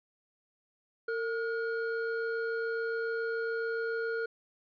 triangle tone pair together, 455.3 / 1433 Hz, A#4 / F6, -41 / +44 cents, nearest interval octave + minor sixth, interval 1985 cents, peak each -30 / -34 dBFS, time 1.08-4.26 s, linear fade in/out 5 ms, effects resampled to 11025 Hz

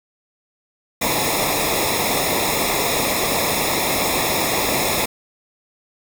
pink noise with comb filter, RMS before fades -20 dBFS, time 1.01-5.06 s, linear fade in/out 10 ms, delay 0.66 ms, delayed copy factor -0.85, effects none

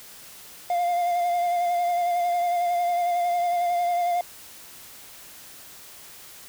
triangle tone with vibrato, 701 Hz, F5, 6 cents sharp, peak -19 dBFS, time 0.7-4.21 s, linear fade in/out 2 ms, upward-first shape sine, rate 11 Hz, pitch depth 25 cents each way, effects white hiss -45 dBFS RMS until 6.48 s

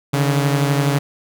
sawtooth beating tone pair, 140 / 152 Hz, C#3 / D#3, +18 / -40 cents, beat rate 12 Hz, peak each -12 / -18 dBFS, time 0.13-0.99 s, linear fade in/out 10 ms, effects none

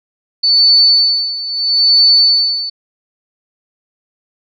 sine tone with tremolo, 4495 Hz, C#8, 23 cents sharp, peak -5 dBFS, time 0.43-2.7 s, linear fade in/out 10 ms, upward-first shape sine, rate 0.76 Hz, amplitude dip 80%, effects none

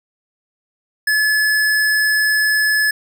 square tone, 1716 Hz, A6, 44 cents flat, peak -14 dBFS, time 1.07-2.91 s, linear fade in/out 5 ms, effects none

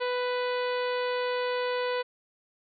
harmonic tone, 495.7 Hz, B4, 6 cents sharp, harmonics 1 / 2 / 3 / 4 / 5 / 6 / 7 / 8 / 9, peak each -28 / -34 / -38 / -40 / -42 / -44 / -45 / -46 / -47 dBFS, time 0-2.03 s, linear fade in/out 20 ms, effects none

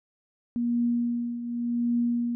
sine tone with tremolo, 238.1 Hz, A#3, 37 cents sharp, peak -21 dBFS, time 0.56-2.35 s, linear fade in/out 0 ms, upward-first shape triangle, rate 0.88 Hz, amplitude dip 70%, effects none

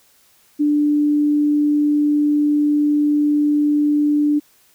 sine tone, 295.1 Hz, D4, 8 cents sharp, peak -13 dBFS, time 0.59-4.4 s, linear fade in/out 20 ms, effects white hiss -55 dBFS RMS until 4.74 s

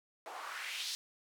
white noise with band-pass filter sweep, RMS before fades -42 dBFS, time 0.26-0.95 s, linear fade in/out 0 ms, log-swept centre 630 to 4900 Hz, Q 2.1, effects high-pass 400 Hz 12 dB/octave

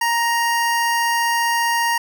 25% pulse tone, 935 Hz, A#5, 5 cents sharp, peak -13 dBFS, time 0.01-1.98 s, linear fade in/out 5 ms, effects none

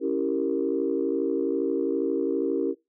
sine chord, C# diminished seventh, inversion none, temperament equal with one note detuned, 277.2 / 329.6 / 392 / 464.3 Hz, C#4 / E4 / G4 / Bb4, 0 / 0 / 0 / -7 cents, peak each -28 dBFS, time 0-2.75 s, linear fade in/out 50 ms, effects noise-tail reverb RT60 0.2 s tail -20 dB re dry + tanh soft clip ceiling -13 dBFS

